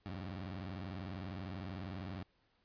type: tone with vibrato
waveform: 20% pulse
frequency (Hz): 92.5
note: F#2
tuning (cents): 0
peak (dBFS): -37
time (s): 0.06-2.23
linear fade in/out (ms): 0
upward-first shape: square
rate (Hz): 20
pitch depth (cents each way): 160
effects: pink hiss -75 dBFS RMS until 2.64 s + resampled to 11025 Hz